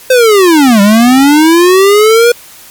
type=linear two-way sweep; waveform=square; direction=down then up; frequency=523.3 to 196 to 483.4 Hz; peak=-3 dBFS; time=0.1-2.32 s; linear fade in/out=5 ms; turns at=0.81 s; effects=white hiss -34 dBFS RMS until 2.7 s + MP3 96 kbps